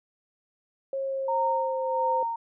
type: tone with pitch glide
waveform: sine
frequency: 541 to 517.8 Hz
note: C#5 to C5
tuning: -42 to -18 cents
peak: -27 dBFS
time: 0.93-2.23 s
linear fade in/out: 2 ms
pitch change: -76 cents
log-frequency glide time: 1.03-2.1 s
type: tone with tremolo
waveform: sine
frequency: 923 Hz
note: A#5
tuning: 17 cents flat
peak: -23 dBFS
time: 1.28-2.36 s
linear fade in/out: 5 ms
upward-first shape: sine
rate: 1.5 Hz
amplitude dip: 65%
effects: none